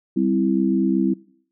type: chord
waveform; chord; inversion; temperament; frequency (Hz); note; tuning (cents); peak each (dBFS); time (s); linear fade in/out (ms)
sine; C major; second; equal; 196 / 261.6 / 329.6; G3 / C4 / E4; 0 / 0 / 0; -21; 0.16-1.14; 10
effects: noise-tail reverb RT60 0.6 s tail -22 dB re dry